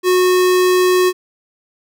square tone, 365.4 Hz, F#4, 22 cents flat, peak -11 dBFS, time 0.03-1.13 s, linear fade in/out 50 ms, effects none

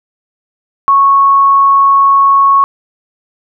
sine tone, 1104 Hz, C#6, 7 cents flat, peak -4 dBFS, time 0.88-2.64 s, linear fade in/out 0 ms, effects none

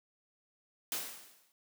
white noise with exponential decay, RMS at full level -34 dBFS, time 0.92-1.52 s, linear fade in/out 1 ms, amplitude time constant 130 ms, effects high-pass 200 Hz 12 dB/octave

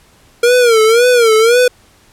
square tone with vibrato, 466.2 Hz, A#4, in tune, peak -7 dBFS, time 0.43-1.68 s, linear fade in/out 5 ms, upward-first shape sine, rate 1.9 Hz, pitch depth 120 cents each way, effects pink hiss -48 dBFS RMS until 2.12 s + low-pass 12000 Hz 12 dB/octave

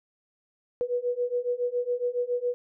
sine beating tone pair, 484.9 / 492.1 Hz, B4 / B4, -32 / -6 cents, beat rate 7.2 Hz, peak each -29 / -28 dBFS, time 0.81-2.54 s, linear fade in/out 0 ms, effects none

